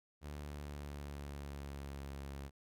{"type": "tone with pitch glide", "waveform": "sawtooth", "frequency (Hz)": [73.42, 69.38], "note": ["D2", "C#2"], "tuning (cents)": [0, 2], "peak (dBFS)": -40, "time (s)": [0.21, 2.51], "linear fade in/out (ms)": 50, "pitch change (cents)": -98, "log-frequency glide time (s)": [0.35, 2.1], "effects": []}